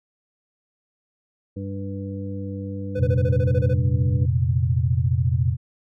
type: harmonic tone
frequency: 98.1 Hz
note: G2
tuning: 2 cents sharp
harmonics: 1 / 2 / 3 / 5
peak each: -30 / -33 / -35 / -37 dBFS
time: 1.56-4.26 s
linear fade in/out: 10 ms
type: tone bursts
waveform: triangle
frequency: 500 Hz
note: B4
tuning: 21 cents sharp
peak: -20 dBFS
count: 11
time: 2.95-3.739 s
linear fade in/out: 10 ms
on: 49 ms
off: 25 ms
type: chord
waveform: sine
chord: F suspended fourth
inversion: none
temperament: equal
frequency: 87.31 / 116.54 / 130.81 Hz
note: F2 / Bb2 / C3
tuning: 0 / 0 / 0 cents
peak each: -22 dBFS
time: 2.96-5.57 s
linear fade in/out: 50 ms
effects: none